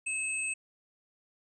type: tone pair together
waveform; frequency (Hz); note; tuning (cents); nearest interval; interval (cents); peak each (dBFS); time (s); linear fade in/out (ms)
sine; 2595 / 8239; E7 / C9; -28 / -28; octave + minor sixth; 2000; -32 / -35; 0.06-0.54; 10
effects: none